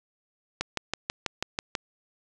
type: click train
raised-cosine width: 0.2 ms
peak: -10 dBFS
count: 8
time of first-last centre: 0.61-1.752 s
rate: 6.13 Hz
effects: resampled to 24000 Hz + 8-bit